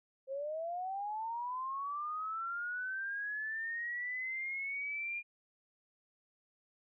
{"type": "linear sweep", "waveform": "sine", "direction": "up", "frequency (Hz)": [523.3, 2418], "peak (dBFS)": -36, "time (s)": [0.27, 5.23], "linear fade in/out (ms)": 50, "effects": []}